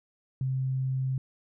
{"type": "tone", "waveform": "sine", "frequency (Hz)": 131.5, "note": "C3", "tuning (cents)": 9, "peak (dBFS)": -26, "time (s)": [0.41, 1.18], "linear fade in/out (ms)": 2, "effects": []}